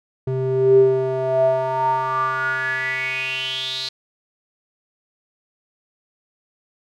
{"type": "tone with band-pass filter sweep", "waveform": "square", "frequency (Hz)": 130.81, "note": "C3", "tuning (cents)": 0, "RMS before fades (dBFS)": -20, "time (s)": [0.27, 3.89], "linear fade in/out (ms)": 5, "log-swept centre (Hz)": [270, 4200], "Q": 8.6, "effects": []}